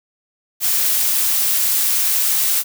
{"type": "noise", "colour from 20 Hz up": "blue", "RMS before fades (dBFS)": -17, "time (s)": [0.6, 2.64], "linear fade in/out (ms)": 50, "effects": []}